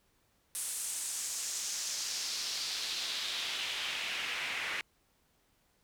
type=noise with band-pass filter sweep; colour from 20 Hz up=pink; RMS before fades=-37 dBFS; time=0.55-4.81 s; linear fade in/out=0 ms; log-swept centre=9600 to 2100 Hz; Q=2.1; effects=pink hiss -72 dBFS RMS until 5.83 s